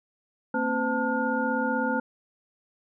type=tone cluster; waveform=sine; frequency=229.4 / 265.3 / 511 / 888 / 1429 Hz; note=A#3 / C4 / C5 / A5 / F6; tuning=-28 / +24 / -41 / +16 / +39 cents; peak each=-30 dBFS; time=0.54-2 s; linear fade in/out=5 ms; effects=none